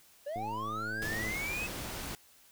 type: linear sweep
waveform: triangle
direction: up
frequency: 549 to 2600 Hz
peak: -33 dBFS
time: 0.26-1.67 s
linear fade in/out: 10 ms
type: click train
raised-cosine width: 2 ms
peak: -31 dBFS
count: 104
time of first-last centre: 0.36-1.314 s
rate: 108 Hz
type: noise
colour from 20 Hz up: pink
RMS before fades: -40 dBFS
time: 1.02-2.15 s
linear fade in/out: 0 ms
effects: white hiss -61 dBFS RMS until 2.51 s